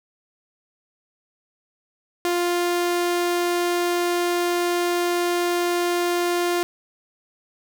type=tone; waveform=sawtooth; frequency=350.1 Hz; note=F4; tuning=4 cents sharp; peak=-16 dBFS; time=2.25-6.63 s; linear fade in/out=0 ms; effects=none